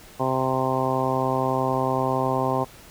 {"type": "harmonic tone", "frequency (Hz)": 130.81, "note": "C3", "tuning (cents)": 0, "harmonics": [1, 2, 3, 4, 5, 6, 7, 8], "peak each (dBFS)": [-29, -29, -29, -29, -29, -29, -29, -29], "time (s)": [0.19, 2.65], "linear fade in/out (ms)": 20, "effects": ["pink hiss -47 dBFS RMS until 2.9 s"]}